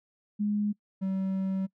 sine / triangle tone pair in turn, 207.7 / 191.17 Hz, G#3 / G3, 0 / -43 cents, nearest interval minor second, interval 143 cents, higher first, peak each -25 dBFS, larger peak neither, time 0.39-0.73 / 1.01-1.67 s, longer second, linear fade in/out 20 ms, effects noise-tail reverb RT60 0.1 s tail -24 dB re dry

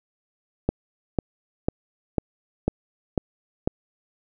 click train, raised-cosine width 2 ms, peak -7 dBFS, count 7, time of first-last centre 0.69-3.675 s, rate 2.01 Hz, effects none

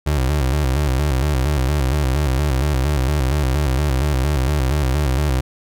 30% pulse tone with vibrato, 69.3 Hz, C#2, in tune, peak -13 dBFS, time 0.06-5.41 s, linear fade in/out 10 ms, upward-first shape square, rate 4.3 Hz, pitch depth 120 cents each way, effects none

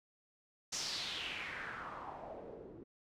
white noise with low-pass filter sweep, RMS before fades -44 dBFS, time 0.72-2.84 s, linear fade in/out 10 ms, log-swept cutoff 6200 to 320 Hz, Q 3.5, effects none

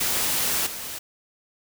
white noise with level steps, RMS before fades -24 / -34 dBFS, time 0-0.99 s, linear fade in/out 10 ms, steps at 0.66 s, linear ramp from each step 10 ms, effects none

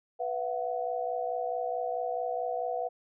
sine chord, B suspended fourth, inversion none, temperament equal with one note detuned, 493.9 / 675.4 / 740 Hz, B4 / E5 / F#5, 0 / +42 / 0 cents, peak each -34 dBFS, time 0.19-2.89 s, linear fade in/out 20 ms, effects none

